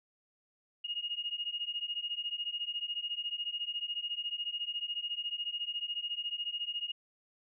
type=beating tone pair; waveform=sine; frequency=2854 / 2868 Hz; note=F7 / F7; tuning=+37 / +45 cents; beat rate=14 Hz; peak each=-38 / -37 dBFS; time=0.84-6.92 s; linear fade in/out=10 ms; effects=none